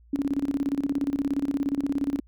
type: tone with tremolo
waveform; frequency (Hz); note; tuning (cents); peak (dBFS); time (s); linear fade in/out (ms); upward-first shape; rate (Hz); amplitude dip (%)
sine; 280.2; C#4; +19; -21; 0.13-2.2; 5; square; 17; 80
effects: added 58 Hz sine -52 dBFS peak until 2.27 s